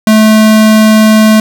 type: tone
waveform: square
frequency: 217 Hz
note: A3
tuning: 24 cents flat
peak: -3 dBFS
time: 0.07-1.4 s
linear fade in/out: 2 ms
effects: none